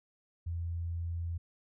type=tone; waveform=sine; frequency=84.7 Hz; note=E2; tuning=48 cents sharp; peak=-33 dBFS; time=0.46-1.38 s; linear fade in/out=10 ms; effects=none